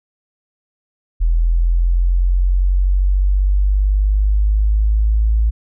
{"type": "linear sweep", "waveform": "sine", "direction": "up", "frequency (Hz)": [41.2, 54.8], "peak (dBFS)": -11, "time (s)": [1.2, 5.51], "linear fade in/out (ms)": 20, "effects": []}